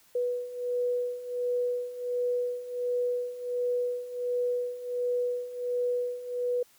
sine beating tone pair, 489.8 / 491.2 Hz, B4 / B4, -14 / -9 cents, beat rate 1.4 Hz, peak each -33 / -29 dBFS, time 0.15-6.63 s, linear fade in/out 5 ms, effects white hiss -61 dBFS RMS until 6.78 s

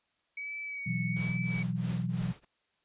sine tone with vibrato, 2259 Hz, C#7, 32 cents sharp, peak -36 dBFS, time 0.37-1.63 s, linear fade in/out 5 ms, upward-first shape sine, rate 1.2 Hz, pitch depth 39 cents each way
sine chord, B suspended fourth, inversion none, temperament equal, 123.47 / 164.81 / 185 Hz, B2 / E3 / F#3, 0 / 0 / 0 cents, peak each -34 dBFS, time 0.86-2.33 s, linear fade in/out 10 ms
pink noise with tremolo, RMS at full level -44 dBFS, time 1.16-2.45 s, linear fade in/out 5 ms, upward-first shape triangle, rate 3 Hz, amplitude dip 100%
effects white hiss -75 dBFS RMS until 2.84 s + resampled to 8000 Hz

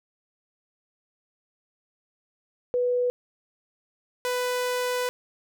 sine / sawtooth tone pair in turn, 492.6 / 496.9 Hz, B4 / B4, -5 / +11 cents, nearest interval unison, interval 16 cents, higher second, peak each -21 dBFS, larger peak neither, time 2.74-3.1 / 4.25-5.09 s, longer second, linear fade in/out 0 ms, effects none

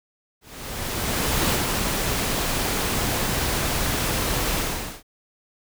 pink noise with ADSR envelope, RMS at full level -21 dBFS, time 0.41-5.03 s, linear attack 1100 ms, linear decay 87 ms, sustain -3 dB, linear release 450 ms, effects none

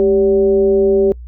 sine tone with frequency modulation, 392 Hz, G4, in tune, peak -9 dBFS, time 0-1.12 s, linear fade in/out 0 ms, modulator 180 Hz, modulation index 0.58, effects noise-tail reverb RT60 0.1 s tail -25 dB re dry + added 60 Hz sine -29 dBFS peak until 1.27 s

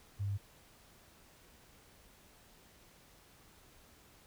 sine tone, 100 Hz, G2, 35 cents sharp, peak -33 dBFS, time 0.19-0.38 s, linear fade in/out 20 ms, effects pink hiss -62 dBFS RMS until 4.26 s

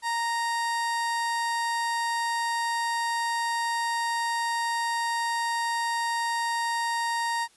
30% pulse tone, 931 Hz, A#5, 2 cents flat, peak -23 dBFS, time 0.02-7.48 s, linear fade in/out 50 ms, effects white hiss -60 dBFS RMS until 7.56 s + resampled to 24000 Hz

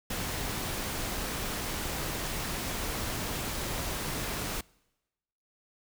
pink noise, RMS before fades -34 dBFS, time 0.1-4.61 s, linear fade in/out 5 ms, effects noise-tail reverb RT60 1.0 s tail -25 dB re dry

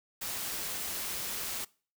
white noise with amplitude modulation, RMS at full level -35 dBFS, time 0.21-1.65 s, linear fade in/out 10 ms, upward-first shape sine, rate 184 Hz, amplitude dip 30%, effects noise-tail reverb RT60 0.4 s tail -23 dB re dry

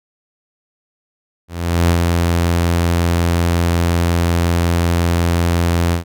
sawtooth tone with ADSR envelope, 85.5 Hz, F2, 36 cents flat, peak -6 dBFS, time 1.48-6.04 s, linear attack 410 ms, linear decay 76 ms, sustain -3 dB, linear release 110 ms, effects none

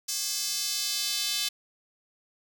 square tone with high-pass filter sweep, 235.7 Hz, A#3, 19 cents sharp, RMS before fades -30 dBFS, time 0.08-1.49 s, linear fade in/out 10 ms, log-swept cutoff 5700 to 3700 Hz, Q 2, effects none

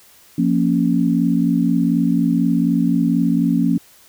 sine chord, Bb minor, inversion second, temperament equal, 174.61 / 233.1 / 277.2 Hz, F3 / Bb3 / Db4, 0 / 0 / 0 cents, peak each -18 dBFS, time 0.38-3.78 s, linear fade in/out 5 ms, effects white hiss -49 dBFS RMS until 4.08 s

